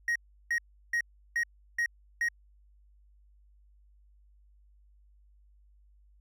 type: tone bursts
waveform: triangle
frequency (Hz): 1882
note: A#6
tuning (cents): +16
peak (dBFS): -24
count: 6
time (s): 0.08-2.286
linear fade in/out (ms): 2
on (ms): 76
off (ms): 350
effects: added 50 Hz sine -58 dBFS peak until 6.2 s